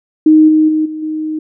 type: tone with level steps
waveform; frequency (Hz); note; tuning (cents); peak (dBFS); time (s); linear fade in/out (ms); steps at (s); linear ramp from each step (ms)
sine; 311.1; D#4; 0; -3 / -6 / -10 / -20 / -16; 0.26-1.39; 5; 0.48 / 0.68 / 0.85 / 1.02; 10
effects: none